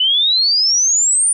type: exponential sweep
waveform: sine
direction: up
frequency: 2960 to 9450 Hz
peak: -11 dBFS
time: 0-1.33 s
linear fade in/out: 5 ms
effects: none